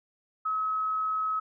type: tone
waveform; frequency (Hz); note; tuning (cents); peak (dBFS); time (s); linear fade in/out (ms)
sine; 1282; E6; -49; -26; 0.45-1.4; 10
effects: none